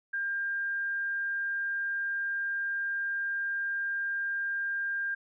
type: tone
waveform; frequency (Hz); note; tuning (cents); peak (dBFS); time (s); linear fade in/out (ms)
sine; 1600; G6; +35; -29; 0.13-5.15; 10
effects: none